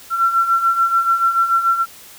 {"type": "beating tone pair", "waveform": "sine", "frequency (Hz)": [1351, 1357.9], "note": ["E6", "F6"], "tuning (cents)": [42, -49], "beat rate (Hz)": 6.9, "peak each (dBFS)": [-20, -14], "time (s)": [0.1, 1.86], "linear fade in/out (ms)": 50, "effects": ["white hiss -41 dBFS RMS until 2.18 s"]}